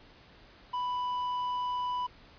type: tone with tanh clipping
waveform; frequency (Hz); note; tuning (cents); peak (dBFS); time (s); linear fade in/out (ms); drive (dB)
sine; 991; B5; +6; -31; 0.73-2.07; 10; 6
effects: pink hiss -56 dBFS RMS until 2.38 s + resampled to 11025 Hz